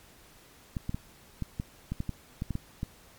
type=clicks; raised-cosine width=5 ms; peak=-19 dBFS; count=12; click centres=0.768 / 0.894 / 0.945 / 1.423 / 1.599 / 1.92 / 2.004 / 2.093 / 2.421 / 2.507 / 2.554 / 2.831 s; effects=pink hiss -56 dBFS RMS until 3.18 s + MP3 96 kbps